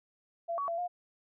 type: tone with pitch steps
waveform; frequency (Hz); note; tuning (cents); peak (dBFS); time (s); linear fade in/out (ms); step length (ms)
sine; 678 / 1127 / 676 / 710; E5 / C#6 / E5 / F5; +49 / +28 / +43 / +28; -31; 0.48-0.88; 20; 100
effects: none